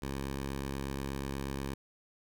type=tone; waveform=10% pulse; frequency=68.3 Hz; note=C#2; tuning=25 cents flat; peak=-27 dBFS; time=0.02-1.74 s; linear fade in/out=5 ms; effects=none